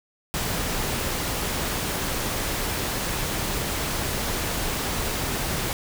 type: noise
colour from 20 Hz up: pink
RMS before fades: -27 dBFS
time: 0.34-5.73 s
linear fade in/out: 0 ms
effects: none